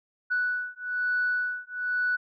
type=beating tone pair; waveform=sine; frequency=1480 / 1481.1 Hz; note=F#6 / F#6; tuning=0 / +1 cents; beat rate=1.1 Hz; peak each=-28 dBFS; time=0.3-2.17 s; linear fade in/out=20 ms; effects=tanh soft clip ceiling -18 dBFS